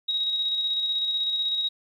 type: tone with tremolo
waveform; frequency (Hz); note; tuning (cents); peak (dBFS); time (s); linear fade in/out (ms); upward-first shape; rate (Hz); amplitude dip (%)
sine; 3800; A#7; +33; -22; 0.08-1.69; 10; square; 16; 30
effects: 10-bit